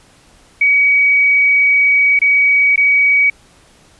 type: tone with dropouts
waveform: sine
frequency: 2264 Hz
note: C#7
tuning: 36 cents sharp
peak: -8 dBFS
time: 0.61-3.3 s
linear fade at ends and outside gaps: 5 ms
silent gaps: 2.191-2.216 / 2.76-2.776 s
effects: pink hiss -48 dBFS RMS until 3.99 s + resampled to 24000 Hz